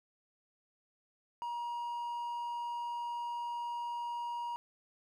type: tone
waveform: triangle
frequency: 951 Hz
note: A#5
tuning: 34 cents sharp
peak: -34 dBFS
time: 1.42-4.56 s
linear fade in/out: 0 ms
effects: none